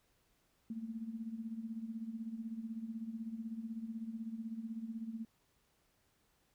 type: tone with tremolo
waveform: sine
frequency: 225.1 Hz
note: A3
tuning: 40 cents sharp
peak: -37 dBFS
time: 0.7-5.25 s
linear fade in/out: 2 ms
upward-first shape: sine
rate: 16 Hz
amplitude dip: 70%
effects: pink hiss -75 dBFS RMS until 6.54 s